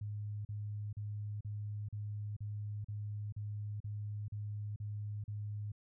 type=tone bursts; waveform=sine; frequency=104.3 Hz; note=G#2; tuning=8 cents sharp; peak=-38 dBFS; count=12; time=0.01-5.719 s; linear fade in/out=5 ms; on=440 ms; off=39 ms; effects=none